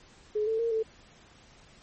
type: tone with pitch steps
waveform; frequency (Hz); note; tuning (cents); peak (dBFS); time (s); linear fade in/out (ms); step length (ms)
sine; 423.8 / 444.6 / 462.1 / 442.9; G#4 / A4 / A#4 / A4; +35 / +18 / -15 / +11; -25; 0.35-0.83; 10; 120
effects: pink hiss -56 dBFS RMS until 1.82 s + MP3 32 kbps